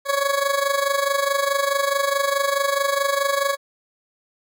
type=tone with amplitude modulation; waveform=20% pulse; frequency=558 Hz; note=C#5; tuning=11 cents sharp; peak=-11 dBFS; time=0.05-3.57 s; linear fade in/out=50 ms; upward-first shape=sine; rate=24.7 Hz; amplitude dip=70%; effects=none